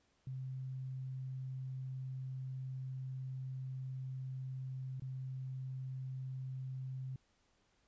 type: tone with dropouts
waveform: sine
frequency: 130.81 Hz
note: C3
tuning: in tune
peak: -40 dBFS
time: 0.27-7.16 s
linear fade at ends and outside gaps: 2 ms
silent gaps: 4.998-5.02 s
effects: pink hiss -75 dBFS RMS until 7.87 s + resampled to 16000 Hz